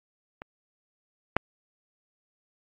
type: clicks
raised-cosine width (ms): 0.5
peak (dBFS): -23 / -6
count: 2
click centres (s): 0.419 / 1.366
effects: AAC 64 kbps

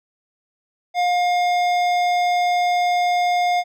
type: tone with hard clipping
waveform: sine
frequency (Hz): 711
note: F5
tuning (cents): +31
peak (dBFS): -18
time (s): 0.94-3.64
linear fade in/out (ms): 50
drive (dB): 13
effects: none

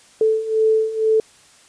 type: beating tone pair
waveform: sine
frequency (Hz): 438 / 440.1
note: A4 / A4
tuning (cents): -8 / 0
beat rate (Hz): 2.1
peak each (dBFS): -20 / -16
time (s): 0.21-1.2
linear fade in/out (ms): 2
effects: white hiss -50 dBFS RMS until 1.68 s + resampled to 22050 Hz

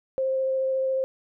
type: tone with vibrato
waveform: sine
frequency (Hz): 528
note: C5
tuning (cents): +16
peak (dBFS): -22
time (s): 0.18-1.04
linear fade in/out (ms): 0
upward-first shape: sine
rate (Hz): 14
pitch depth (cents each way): 8
effects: none

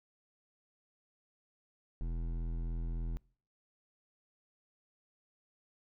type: tone with hard clipping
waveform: triangle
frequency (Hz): 41.74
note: E1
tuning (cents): +22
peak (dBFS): -36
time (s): 2.01-3.17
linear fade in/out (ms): 0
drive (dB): 17
effects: noise-tail reverb RT60 0.5 s tail -26 dB re dry

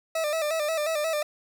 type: tone with vibrato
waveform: 40% pulse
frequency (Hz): 622.3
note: D#5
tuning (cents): 0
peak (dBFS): -24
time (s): 0.15-1.23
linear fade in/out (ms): 5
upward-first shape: square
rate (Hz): 5.6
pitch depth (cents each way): 71
effects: 11-bit

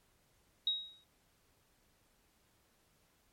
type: tone with exponential decay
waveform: sine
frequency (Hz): 3797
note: A#7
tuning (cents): +31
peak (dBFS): -27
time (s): 0.67-1.04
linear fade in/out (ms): 2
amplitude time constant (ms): 79
effects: pink hiss -72 dBFS RMS until 3.32 s + MP3 64 kbps

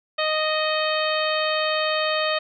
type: harmonic tone with a mistuned harmonic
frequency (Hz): 620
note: D#5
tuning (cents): -6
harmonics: 1 / 2 / 3 / 4 / 5 / 6 / 7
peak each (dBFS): -24 / -27 / -29 / -30 / -31 / -32 / -32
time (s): 0.18-2.39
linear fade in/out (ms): 10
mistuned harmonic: 4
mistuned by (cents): +37
effects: none

